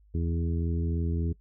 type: harmonic tone with a mistuned harmonic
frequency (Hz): 83.4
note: E2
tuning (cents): +21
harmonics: 1 / 2 / 3 / 4 / 5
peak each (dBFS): -27 / -33 / -37 / -39 / -41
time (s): 0.14-1.33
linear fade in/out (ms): 10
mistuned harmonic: 1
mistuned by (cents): -44
effects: noise-tail reverb RT60 0.1 s tail -21 dB re dry + added 51 Hz sine -56 dBFS peak until 1.4 s